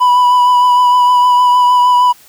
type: tone with vibrato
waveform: triangle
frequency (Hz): 987.8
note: B5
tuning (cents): 0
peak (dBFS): -4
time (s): 0-2.13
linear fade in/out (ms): 20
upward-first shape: triangle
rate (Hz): 6.5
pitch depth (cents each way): 22
effects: white hiss -43 dBFS RMS until 2.28 s